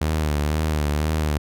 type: tone with vibrato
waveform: sawtooth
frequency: 76 Hz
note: D#2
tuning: 40 cents flat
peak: -16 dBFS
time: 0.01-1.38 s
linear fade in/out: 5 ms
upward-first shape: sine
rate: 2 Hz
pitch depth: 58 cents each way
effects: none